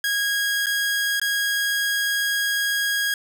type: tone with dropouts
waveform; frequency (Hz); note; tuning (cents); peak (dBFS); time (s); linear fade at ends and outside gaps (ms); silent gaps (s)
sawtooth; 1642; G#6; -20; -17; 0.04-3.14; 2; 0.66-0.667 / 1.198-1.215
effects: 8-bit